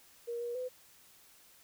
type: tone with pitch steps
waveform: sine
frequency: 472.1 / 477.4 / 505 Hz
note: A#4 / A#4 / B4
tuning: +22 / +41 / +39 cents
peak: -35 dBFS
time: 0.27-0.69 s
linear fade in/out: 20 ms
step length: 140 ms
effects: white hiss -61 dBFS RMS until 1.63 s